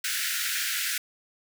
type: high-pass noise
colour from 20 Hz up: pink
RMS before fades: -29 dBFS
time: 0.04-0.98 s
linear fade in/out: 5 ms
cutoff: 1400 Hz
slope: 96 dB/octave
effects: none